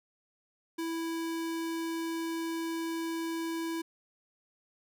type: tone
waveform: square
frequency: 329.6 Hz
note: E4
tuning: in tune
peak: -33 dBFS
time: 0.78-3.82 s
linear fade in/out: 10 ms
effects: none